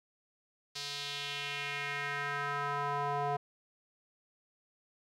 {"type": "tone with band-pass filter sweep", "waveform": "square", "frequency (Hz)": 143.3, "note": "D3", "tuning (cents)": -42, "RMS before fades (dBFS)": -36, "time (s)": [0.75, 3.37], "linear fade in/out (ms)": 10, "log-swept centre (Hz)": [4600, 770], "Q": 2.3, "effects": []}